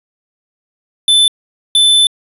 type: tone bursts at uneven times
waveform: square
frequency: 3520 Hz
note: A7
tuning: in tune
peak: -7 dBFS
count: 2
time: 1.08-1.28 / 1.75-2.07 s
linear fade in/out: 2 ms
effects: resampled to 32000 Hz